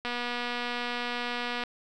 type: click train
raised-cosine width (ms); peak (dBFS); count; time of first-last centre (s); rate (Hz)
0.3; -17; 385; 0.05-1.637; 242
effects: none